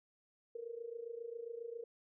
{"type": "tone with amplitude modulation", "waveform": "sine", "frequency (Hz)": 466.2, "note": "A#4", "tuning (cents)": 0, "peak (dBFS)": -39, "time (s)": [0.55, 1.84], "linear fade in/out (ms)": 5, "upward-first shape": "sine", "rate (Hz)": 27.4, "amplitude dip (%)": 80, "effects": []}